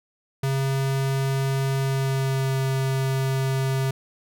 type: tone with pitch glide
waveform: square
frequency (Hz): 135.3 to 133.67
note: C#3 to C3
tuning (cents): -42 to +37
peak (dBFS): -22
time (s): 0.43-3.91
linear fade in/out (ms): 5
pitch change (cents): -21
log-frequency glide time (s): 1.77-2.59
effects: none